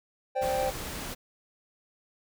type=chord; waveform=triangle; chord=C suspended second; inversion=none; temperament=equal; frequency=523.3 / 587.3 / 784 Hz; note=C5 / D5 / G5; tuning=0 / 0 / 0 cents; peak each=-27 / -32 / -28 dBFS; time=0.35-0.71 s; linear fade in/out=20 ms
type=noise; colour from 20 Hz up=pink; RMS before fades=-37 dBFS; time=0.41-1.15 s; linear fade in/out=20 ms
effects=none